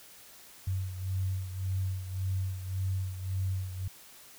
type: beating tone pair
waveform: sine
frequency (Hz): 94 / 95.8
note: F#2 / G2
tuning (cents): +28 / -39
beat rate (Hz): 1.8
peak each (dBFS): -31 / -37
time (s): 0.67-3.88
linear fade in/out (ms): 5
effects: white hiss -53 dBFS RMS until 4.38 s